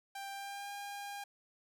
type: tone with pitch glide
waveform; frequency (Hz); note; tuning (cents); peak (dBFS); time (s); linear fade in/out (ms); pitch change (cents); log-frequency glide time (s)
sawtooth; 790 to 807.1; G5 to G#5; +13 to -50; -38; 0.15-1.24; 5; +37; 0.32-0.71
effects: none